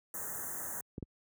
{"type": "band-stop noise", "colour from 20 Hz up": "white", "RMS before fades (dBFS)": -40, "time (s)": [0.14, 0.81], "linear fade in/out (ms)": 2, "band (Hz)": [1900, 6200], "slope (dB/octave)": 96}
{"type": "clicks", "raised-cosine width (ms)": 3, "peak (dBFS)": -26, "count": 2, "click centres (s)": [0.981, 1.027]}
{"effects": ["high-pass 60 Hz 12 dB/octave"]}